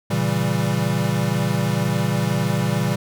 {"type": "chord", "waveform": "square", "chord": "A# diminished seventh", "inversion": "none", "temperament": "equal", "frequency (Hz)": [116.54, 138.59, 164.81, 196], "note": ["A#2", "C#3", "E3", "G3"], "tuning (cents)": [0, 0, 0, 0], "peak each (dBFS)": -25, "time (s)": [0.1, 2.96], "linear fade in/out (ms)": 10, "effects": []}